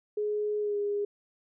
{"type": "tone with pitch glide", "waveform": "sine", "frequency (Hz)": [419.6, 409.3], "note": ["G#4", "G#4"], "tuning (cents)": [18, -25], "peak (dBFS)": -27, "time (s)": [0.17, 1.05], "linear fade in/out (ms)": 5, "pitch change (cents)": -43, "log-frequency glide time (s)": [0.6, 0.77], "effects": []}